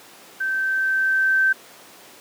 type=tone with level ramp; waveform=sine; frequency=1552 Hz; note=G6; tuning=18 cents flat; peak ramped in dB=-21 to -14 dBFS; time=0.4-1.53 s; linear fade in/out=10 ms; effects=pink hiss -45 dBFS RMS until 2.2 s + high-pass 300 Hz 12 dB/octave